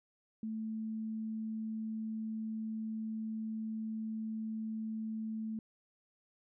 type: tone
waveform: sine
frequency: 220 Hz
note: A3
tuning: in tune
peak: -36 dBFS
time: 0.43-5.59 s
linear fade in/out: 2 ms
effects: none